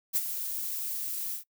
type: noise with ADSR envelope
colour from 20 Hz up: violet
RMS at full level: -25 dBFS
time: 0.13-1.44 s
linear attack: 32 ms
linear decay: 39 ms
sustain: -9 dB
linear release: 110 ms
effects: noise-tail reverb RT60 0.1 s tail -23 dB re dry